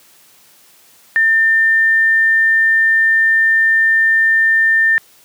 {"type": "tone", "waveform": "sine", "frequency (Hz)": 1800, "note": "A6", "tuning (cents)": 39, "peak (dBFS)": -9, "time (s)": [1.16, 4.98], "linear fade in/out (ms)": 0, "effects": ["white hiss -48 dBFS RMS until 5.24 s", "high-pass 100 Hz 12 dB/octave"]}